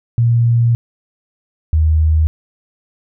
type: tone pair in turn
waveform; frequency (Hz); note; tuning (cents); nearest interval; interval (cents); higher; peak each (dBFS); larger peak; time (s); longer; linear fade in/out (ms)
sine; 117.7 / 78.56; A#2 / D#2; +17 / +17; perfect fifth; 700; first; -9; neither; 0.18-0.75 / 1.73-2.27; first; 0
effects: none